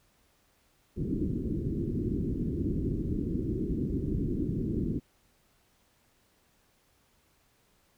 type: low-pass noise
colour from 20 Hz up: white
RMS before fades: -31 dBFS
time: 0.96-5 s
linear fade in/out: 20 ms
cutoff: 360 Hz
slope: 48 dB/octave
effects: pink hiss -68 dBFS RMS until 7.97 s